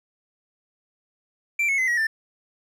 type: tone with pitch steps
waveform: triangle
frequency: 2349 / 2192 / 2045 / 1908 / 1780.2 Hz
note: D7 / C#7 / C7 / A#6 / A6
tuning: 0 / -20 / -40 / +40 / +20 cents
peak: -18 dBFS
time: 1.59-2.07 s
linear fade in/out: 5 ms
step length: 96 ms
effects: none